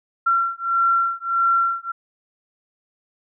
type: beating tone pair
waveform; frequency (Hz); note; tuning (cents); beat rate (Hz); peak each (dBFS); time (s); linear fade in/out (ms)
sine; 1363 / 1364.6; F6 / F6; -43 / -41; 1.6; -20; 0.26-1.92; 10
effects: none